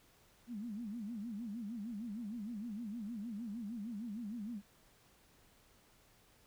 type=tone with vibrato; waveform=sine; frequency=220 Hz; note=A3; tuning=in tune; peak=-40 dBFS; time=0.47-4.62 s; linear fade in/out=50 ms; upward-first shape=sine; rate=6.5 Hz; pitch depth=180 cents each way; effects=pink hiss -67 dBFS RMS until 6.46 s